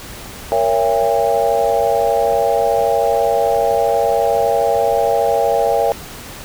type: chord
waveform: sine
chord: A# diminished seventh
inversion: none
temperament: just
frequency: 466.2 / 559.4 / 671.3 / 805.5 Hz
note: A#4 / C#5 / E5 / G5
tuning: 0 / +16 / +31 / +47 cents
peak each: -18 dBFS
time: 0.52-5.92 s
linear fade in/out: 0 ms
effects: pink hiss -33 dBFS RMS until 6.44 s